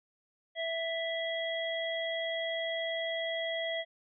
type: harmonic tone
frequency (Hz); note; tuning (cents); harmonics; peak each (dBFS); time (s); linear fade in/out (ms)
659.3; E5; 0; 1 / 3 / 5; -34 / -37 / -38; 0.55-3.85; 50
effects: none